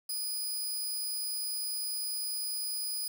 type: tone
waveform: 10% pulse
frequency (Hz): 4965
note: D#8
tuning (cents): -5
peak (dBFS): -26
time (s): 0.09-3.08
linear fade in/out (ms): 5
effects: 9-bit